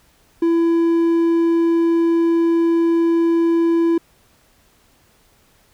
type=tone; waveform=triangle; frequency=334.4 Hz; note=E4; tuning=25 cents sharp; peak=-11 dBFS; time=0.42-3.98 s; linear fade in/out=5 ms; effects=pink hiss -56 dBFS RMS until 5.73 s